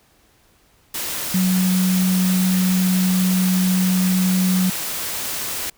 sine tone in noise, 185 Hz, F#3, in tune, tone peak -15 dBFS, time 1.34-4.7 s, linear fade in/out 5 ms, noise white, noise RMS -26 dBFS, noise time 0.94-5.7 s, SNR +8 dB, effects pink hiss -57 dBFS RMS until 5.77 s

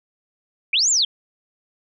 sine linear two-way sweep, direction up then down, 2217 to 7530 to 3058 Hz, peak -15 dBFS, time 0.73-1.05 s, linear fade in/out 5 ms, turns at 0.9 s, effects none

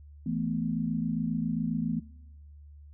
sine chord, E suspended fourth, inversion none, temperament just, 164.81 / 219.8 / 247.2 Hz, E3 / A3 / B3, 0 / -2 / +2 cents, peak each -32 dBFS, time 0.26-2 s, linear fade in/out 5 ms, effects noise-tail reverb RT60 0.9 s tail -22 dB re dry + added 73 Hz sine -47 dBFS peak until 2.93 s

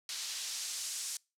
white noise with band-pass filter sweep, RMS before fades -39 dBFS, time 0.09-1.17 s, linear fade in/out 2 ms, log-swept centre 4400 to 7100 Hz, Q 1.1, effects noise-tail reverb RT60 0.3 s tail -26 dB re dry + low-pass 12000 Hz 12 dB/octave

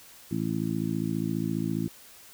harmonic tone, 54.8 Hz, A1, 6 cents flat, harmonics 2 / 3 / 4 / 5 / 6, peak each -36 / -31 / -32 / -33 / -34 dBFS, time 0.31-1.88 s, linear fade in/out 5 ms, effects white hiss -51 dBFS RMS until 2.33 s

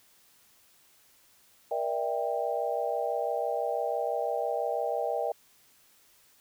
sine chord, E half-diminished seventh, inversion second, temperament just, 474.7 / 593.3 / 659.3 / 791.1 Hz, Bb4 / D5 / E5 / G5, +31 / +18 / 0 / +16 cents, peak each -33 dBFS, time 1.71-5.32 s, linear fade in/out 5 ms, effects white hiss -62 dBFS RMS until 6.4 s

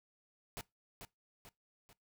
pink noise with echo, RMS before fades -44 dBFS, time 0.57-0.61 s, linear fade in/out 0 ms, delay 440 ms, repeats 3, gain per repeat -6 dB, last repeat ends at 1.93 s, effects noise-tail reverb RT60 0.2 s tail -22 dB re dry

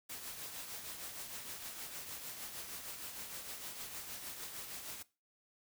white noise with tremolo, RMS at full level -44 dBFS, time 0.09-5.03 s, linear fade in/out 10 ms, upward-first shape triangle, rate 6.5 Hz, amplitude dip 50%, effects noise-tail reverb RT60 0.3 s tail -20 dB re dry

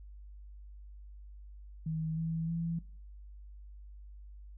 sine tone with pitch steps, 159.2 / 163.02 / 166.92 Hz, D#3 / E3 / E3, +40 / -19 / +22 cents, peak -32 dBFS, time 1.86-2.79 s, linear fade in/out 5 ms, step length 310 ms, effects noise-tail reverb RT60 0.4 s tail -19 dB re dry + added 50 Hz sine -47 dBFS peak until 4.57 s

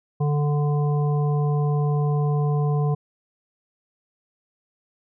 harmonic tone, 146.83 Hz, D3, in tune, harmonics 1 / 3 / 5 / 7, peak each -19 / -29 / -33 / -36 dBFS, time 0.2-2.95 s, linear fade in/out 10 ms, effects none

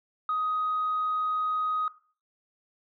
sine tone, 1253 Hz, D#6, 12 cents sharp, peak -24 dBFS, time 0.29-1.88 s, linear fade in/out 2 ms, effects noise-tail reverb RT60 0.4 s tail -17 dB re dry + tanh soft clip ceiling -21 dBFS

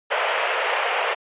pink band-pass noise, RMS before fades -23 dBFS, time 0.1-1.15 s, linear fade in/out 20 ms, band 470 to 3100 Hz, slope 48 dB/octave, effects resampled to 8000 Hz

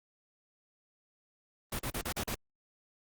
pink noise bursts, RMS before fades -35 dBFS, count 6, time 1.72-2.347 s, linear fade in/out 5 ms, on 72 ms, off 39 ms, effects Opus 32 kbps

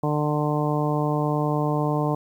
harmonic tone, 149.4 Hz, D3, 30 cents sharp, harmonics 1 / 2 / 3 / 4 / 5 / 6 / 7, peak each -24 / -27 / -29 / -30 / -31 / -32 / -32 dBFS, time 0.03-2.15 s, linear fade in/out 5 ms, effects 9-bit

